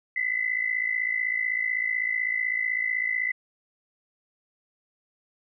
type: tone pair together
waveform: sine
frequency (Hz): 1989.1 / 2045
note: B6 / C7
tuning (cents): +12 / -40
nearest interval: unison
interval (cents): 48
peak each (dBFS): -27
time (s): 0.16-3.32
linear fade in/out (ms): 5
effects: none